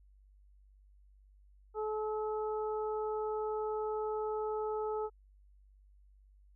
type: harmonic tone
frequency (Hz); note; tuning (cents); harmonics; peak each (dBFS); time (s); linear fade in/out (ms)
430; A4; -40; 1 / 2 / 3; -34 / -40 / -44; 1.74-5.1; 50
effects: added 49 Hz sine -59 dBFS peak until 6.55 s